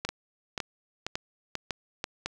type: two click trains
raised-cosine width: 0.2 ms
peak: -13 / -14 dBFS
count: 5 / 5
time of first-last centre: 0.05-2.26 / 0.09-2.041 s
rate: 1.81 / 2.05 Hz
effects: none